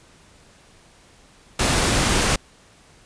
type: noise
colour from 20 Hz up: pink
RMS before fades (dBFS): -19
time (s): 1.59-2.36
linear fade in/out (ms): 5
effects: pink hiss -52 dBFS RMS until 3.05 s + resampled to 22050 Hz